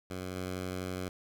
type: tone with level steps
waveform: 10% pulse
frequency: 92 Hz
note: F#2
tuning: 9 cents flat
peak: -29 / -27 dBFS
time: 0.1-1.09 s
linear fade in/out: 5 ms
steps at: 0.36 s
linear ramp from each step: 2 ms
effects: none